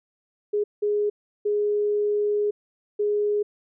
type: tone bursts at uneven times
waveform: sine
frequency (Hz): 415.3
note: G#4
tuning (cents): 0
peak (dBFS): -20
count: 4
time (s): 0.53-0.64 / 0.82-1.1 / 1.45-2.51 / 2.99-3.43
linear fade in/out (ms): 10
effects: none